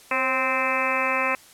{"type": "harmonic tone with a mistuned harmonic", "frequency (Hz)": 260, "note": "C4", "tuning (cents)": -11, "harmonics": [1, 2, 3, 4, 5, 6, 7, 8, 9, 10], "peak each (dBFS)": [-35, -29, -33, -27, -30, -35, -31, -30, -30, -28], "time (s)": [0.11, 1.35], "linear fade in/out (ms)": 2, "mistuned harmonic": 2, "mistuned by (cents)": 44, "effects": ["white hiss -50 dBFS RMS until 1.53 s", "low-pass 12000 Hz 12 dB/octave"]}